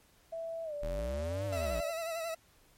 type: tone with pitch glide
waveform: sine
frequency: 659.3 to 584 Hz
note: E5 to D5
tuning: 0 to -10 cents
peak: -36 dBFS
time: 0.32-1.91 s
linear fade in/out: 10 ms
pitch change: -210 cents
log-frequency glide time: 0.64-0.74 s
type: linear two-way sweep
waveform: square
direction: up then down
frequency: 34.65 to 103.83 to 51.9 Hz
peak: -36 dBFS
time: 0.82-1.81 s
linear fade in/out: 10 ms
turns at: 1.46 s
type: tone with vibrato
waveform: 40% pulse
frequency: 659.3 Hz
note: E5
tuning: in tune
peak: -34 dBFS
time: 1.52-2.35 s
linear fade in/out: 10 ms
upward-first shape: sine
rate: 11 Hz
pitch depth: 47 cents each way
effects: pink hiss -65 dBFS RMS until 2.77 s + MP3 64 kbps